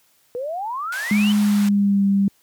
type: exponential sweep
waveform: sine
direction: up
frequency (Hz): 472.5 to 3100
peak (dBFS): -24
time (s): 0.35-1.32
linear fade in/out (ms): 0
type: band-pass noise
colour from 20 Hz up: pink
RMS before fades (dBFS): -34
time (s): 0.92-1.69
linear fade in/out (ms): 5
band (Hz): 740 to 15000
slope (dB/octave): 24
type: tone with pitch glide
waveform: sine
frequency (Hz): 207.7 to 197.86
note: G#3 to G3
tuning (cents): 0 to +16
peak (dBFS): -14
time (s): 1.11-2.28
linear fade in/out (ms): 2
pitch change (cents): -84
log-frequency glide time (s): 1.39-2.04
effects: white hiss -60 dBFS RMS until 2.42 s + high-pass 80 Hz 12 dB/octave